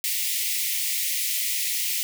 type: high-pass noise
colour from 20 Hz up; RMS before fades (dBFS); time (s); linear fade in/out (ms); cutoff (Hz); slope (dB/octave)
white; -26; 0.04-2.03; 0; 1900; 96
effects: none